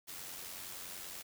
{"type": "noise with amplitude modulation", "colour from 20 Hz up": "white", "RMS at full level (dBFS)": -44, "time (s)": [0.07, 1.23], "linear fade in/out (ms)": 20, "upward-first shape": "sine", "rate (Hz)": 90.6, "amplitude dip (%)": 45, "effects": []}